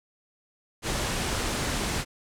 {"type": "low-pass noise", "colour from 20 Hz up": "pink", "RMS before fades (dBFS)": -29, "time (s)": [0.82, 2.05], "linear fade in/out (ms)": 50, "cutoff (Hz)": 10000, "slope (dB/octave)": 24, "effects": []}